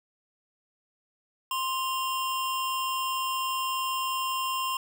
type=tone pair together; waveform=square; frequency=1046.5 / 2797 Hz; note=C6 / F7; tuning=0 / +2 cents; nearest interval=octave + perfect fourth; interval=1702 cents; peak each=-29 / -35 dBFS; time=1.51-4.77 s; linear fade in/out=2 ms; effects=none